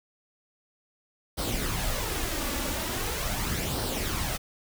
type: noise with flanger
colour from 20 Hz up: pink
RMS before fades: -30 dBFS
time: 1.37-4.38 s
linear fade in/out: 20 ms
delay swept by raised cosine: 0.21 to 3.51 ms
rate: 0.41 Hz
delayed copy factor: +0.5
effects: none